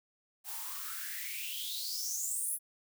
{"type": "noise with high-pass filter sweep", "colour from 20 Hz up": "blue", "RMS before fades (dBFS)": -38, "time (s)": [0.44, 2.59], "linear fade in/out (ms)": 50, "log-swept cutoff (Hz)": [750, 11000], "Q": 8.6, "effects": []}